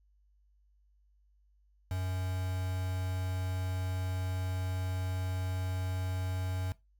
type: tone with quantisation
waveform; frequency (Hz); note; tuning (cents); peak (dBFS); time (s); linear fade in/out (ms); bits
triangle; 92.5; F#2; 0; -30; 1.91-6.72; 0; 7
effects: noise-tail reverb RT60 0.2 s tail -18 dB re dry + added 50 Hz sine -64 dBFS peak until 6.99 s